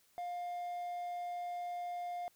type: tone with quantisation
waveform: triangle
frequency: 706 Hz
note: F5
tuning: 19 cents sharp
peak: -36 dBFS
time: 0.18-2.28 s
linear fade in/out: 0 ms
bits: 11
effects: white hiss -70 dBFS RMS until 2.35 s